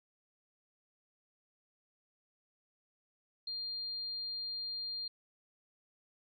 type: tone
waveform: sine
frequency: 4200 Hz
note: C8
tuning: 6 cents sharp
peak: -37 dBFS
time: 3.47-5.08 s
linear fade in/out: 5 ms
effects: none